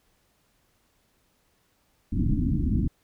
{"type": "low-pass noise", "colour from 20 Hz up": "pink", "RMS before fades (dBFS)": -24, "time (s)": [2.12, 2.88], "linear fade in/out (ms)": 10, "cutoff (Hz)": 320, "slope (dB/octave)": 96, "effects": ["pink hiss -68 dBFS RMS until 3.03 s"]}